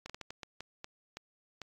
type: slowing click train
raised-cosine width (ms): 0.2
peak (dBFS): -25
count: 10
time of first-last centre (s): 0.06-1.617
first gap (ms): 36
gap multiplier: 1.37
effects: AAC 64 kbps